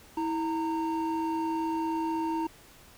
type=tone pair together; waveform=triangle; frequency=324.9 / 919 Hz; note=E4 / A#5; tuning=-25 / -25 cents; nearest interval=octave + tritone; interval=1800 cents; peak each=-27 / -29 dBFS; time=0.17-2.47 s; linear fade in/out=5 ms; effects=tanh soft clip ceiling -19 dBFS + pink hiss -54 dBFS RMS until 2.97 s